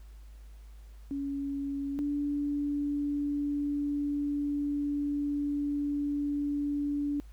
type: tone pair in turn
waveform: sine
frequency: 279.3 / 288.6 Hz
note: C#4 / D4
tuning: +13 / -30 cents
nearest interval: minor second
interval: 57 cents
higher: second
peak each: -31 / -28 dBFS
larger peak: second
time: 1.11-1.99 / 1.99-7.2 s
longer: second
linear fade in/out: 0 ms
effects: added 52 Hz sine -46 dBFS peak until 7.32 s + pink hiss -65 dBFS RMS until 7.32 s